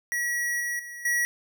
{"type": "tone with level steps", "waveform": "square", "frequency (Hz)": 1922, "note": "B6", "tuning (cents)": -48, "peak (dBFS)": [-26, -28, -38, -23], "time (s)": [0.12, 1.25], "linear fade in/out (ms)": 0, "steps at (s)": [0.6, 0.79, 1.05], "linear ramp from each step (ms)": 5, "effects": []}